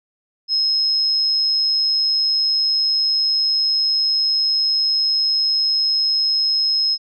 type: tone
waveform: sine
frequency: 5150 Hz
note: E8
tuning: 41 cents flat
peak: -15 dBFS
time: 0.48-6.98 s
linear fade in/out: 50 ms
effects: none